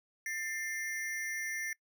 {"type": "ring-modulated tone", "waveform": "square", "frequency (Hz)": 1946, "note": "B6", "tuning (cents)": -26, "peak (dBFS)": -33, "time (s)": [0.26, 1.73], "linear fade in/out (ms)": 2, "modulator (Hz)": 156, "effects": ["noise-tail reverb RT60 0.1 s tail -23 dB re dry"]}